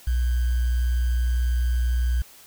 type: tone with sample-and-hold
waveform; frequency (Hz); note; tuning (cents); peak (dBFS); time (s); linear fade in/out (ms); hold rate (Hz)
sine; 60.8; B1; -26; -19; 0.07-2.22; 5; 1575
effects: white hiss -49 dBFS RMS until 2.46 s